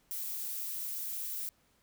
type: noise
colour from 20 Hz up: violet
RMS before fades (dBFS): -38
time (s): 0.11-1.49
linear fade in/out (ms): 0
effects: pink hiss -70 dBFS RMS until 1.82 s